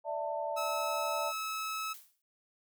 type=chord; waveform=sine; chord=D suspended second; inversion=none; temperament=equal with one note detuned; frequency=587.3 / 659.3 / 892.8 Hz; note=D5 / E5 / A5; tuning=0 / 0 / +25 cents; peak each=-37 dBFS; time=0.04-1.33 s; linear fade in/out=50 ms
type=tone; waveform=sawtooth; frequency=1296 Hz; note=E6; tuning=30 cents flat; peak=-31 dBFS; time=0.56-1.94 s; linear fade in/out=20 ms
type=noise with exponential decay; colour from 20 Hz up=blue; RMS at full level=-46 dBFS; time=1.94-2.22 s; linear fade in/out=1 ms; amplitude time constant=60 ms
effects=none